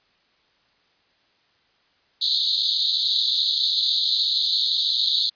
white band-pass noise, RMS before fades -22 dBFS, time 2.21-5.3 s, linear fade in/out 10 ms, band 3600 to 4400 Hz, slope 96 dB/octave, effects white hiss -63 dBFS RMS until 5.35 s + resampled to 11025 Hz

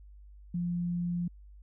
sine tone, 174.4 Hz, F3, 2 cents flat, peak -29 dBFS, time 0.54-1.28 s, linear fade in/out 5 ms, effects added 50 Hz sine -49 dBFS peak until 1.62 s

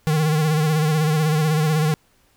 square tone with vibrato, 154.9 Hz, D#3, 7 cents flat, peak -17 dBFS, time 0.07-1.94 s, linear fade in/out 0 ms, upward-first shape sine, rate 16 Hz, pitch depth 58 cents each way, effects pink hiss -60 dBFS RMS until 2.36 s

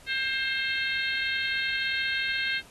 harmonic tone, 530 Hz, C5, 22 cents sharp, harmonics 3 / 4 / 5 / 6 / 7 / 8, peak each -30 / -32 / -34 / -36 / -37 / -38 dBFS, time 0.06-2.62 s, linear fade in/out 50 ms, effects pink hiss -53 dBFS RMS until 2.7 s + AAC 32 kbps

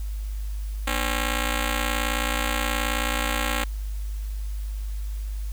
5% pulse ring-modulated tone, 270.6 Hz, C#4, 42 cents flat, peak -10 dBFS, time 0.87-3.64 s, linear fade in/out 5 ms, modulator 29.4 Hz, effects added 51 Hz sine -27 dBFS peak until 5.52 s + white hiss -50 dBFS RMS until 5.52 s

